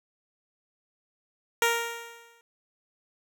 10% pulse tone with exponential decay, 466.2 Hz, A#4, in tune, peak -11 dBFS, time 1.62-2.41 s, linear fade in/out 1 ms, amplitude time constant 170 ms, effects none

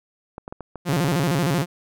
clicks, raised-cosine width 1 ms, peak -20 dBFS, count 9, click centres 0.381 / 0.479 / 0.525 / 0.607 / 0.757 / 0.939 / 1.045 / 1.09 / 1.132 s
sawtooth tone with vibrato, 155.9 Hz, D#3, 4 cents sharp, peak -15 dBFS, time 0.85-1.66 s, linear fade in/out 50 ms, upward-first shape square, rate 13 Hz, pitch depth 210 cents each way
effects none

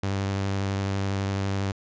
sawtooth tone with vibrato, 98 Hz, G2, in tune, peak -21 dBFS, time 0.03-1.72 s, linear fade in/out 5 ms, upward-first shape sine, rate 12 Hz, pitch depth 17 cents each way, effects resampled to 16000 Hz

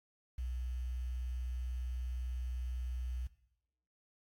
sine tone with quantisation, 61.9 Hz, B1, 5 cents sharp, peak -36 dBFS, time 0.38-3.27 s, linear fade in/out 5 ms, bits 10, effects noise-tail reverb RT60 0.8 s tail -17 dB re dry + AAC 64 kbps

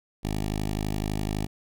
10% pulse tone with notch filter, 51.9 Hz, G#1, in tune, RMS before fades -29 dBFS, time 0.23-1.47 s, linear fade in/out 20 ms, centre 1400 Hz, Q 1.4, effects none

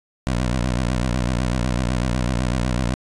15% pulse tone with vibrato, 61.74 Hz, B1, in tune, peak -13 dBFS, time 0.27-2.94 s, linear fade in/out 0 ms, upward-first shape sine, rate 8 Hz, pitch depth 130 cents each way, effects resampled to 22050 Hz

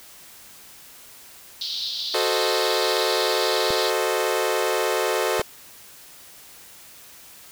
pink band-pass noise, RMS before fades -29 dBFS, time 1.61-3.9 s, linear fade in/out 2 ms, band 3600 to 4700 Hz, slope 48 dB/octave
sawtooth chord, F# diminished seventh, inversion none, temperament equal, 370 / 440 / 523.3 / 622.3 Hz, F#4 / A4 / C5 / Eb5, 0 / 0 / 0 / 0 cents, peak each -23 / -21 / -23 / -24 dBFS, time 2.14-5.42 s, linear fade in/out 5 ms
clicks, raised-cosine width 3 ms, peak -19 dBFS, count 2, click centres 3.705 / 5.396 s
effects white hiss -46 dBFS RMS until 7.51 s

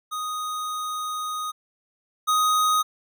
square tone pair in turn, 1244.5 / 1250.3 Hz, D#6 / D#6, 0 / +8 cents, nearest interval unison, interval 8 cents, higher second, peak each -28 / -19 dBFS, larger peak second, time 0.11-1.52 / 2.27-2.83 s, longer first, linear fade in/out 20 ms, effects none

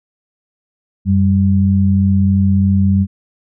sine tone pair together, 92.5 / 195.59 Hz, F#2 / G3, 0 / -4 cents, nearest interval octave + minor second, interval 1296 cents, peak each -12 dBFS, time 1.05-3.07 s, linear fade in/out 50 ms, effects none

